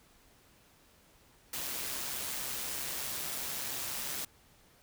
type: noise with amplitude modulation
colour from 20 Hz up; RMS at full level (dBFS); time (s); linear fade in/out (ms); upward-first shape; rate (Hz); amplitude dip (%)
white; -36; 1.53-4.25; 5; sine; 133; 35
effects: pink hiss -63 dBFS RMS until 4.82 s